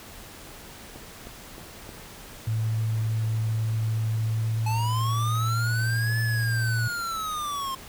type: click train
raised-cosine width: 2 ms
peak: -29 dBFS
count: 4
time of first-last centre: 0.96-1.892 s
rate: 3.22 Hz
type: tone with pitch glide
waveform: sine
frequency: 110.9 to 114.48 Hz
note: A2 to A#2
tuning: +14 to -31 cents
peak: -23 dBFS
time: 2.47-6.88 s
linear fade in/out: 5 ms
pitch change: +55 cents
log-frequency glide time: 4.26-5.89 s
type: linear two-way sweep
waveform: square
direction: up then down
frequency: 853 to 1742 to 1054 Hz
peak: -29 dBFS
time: 4.66-7.75 s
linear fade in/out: 5 ms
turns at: 6.2 s
effects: pink hiss -44 dBFS RMS until 7.88 s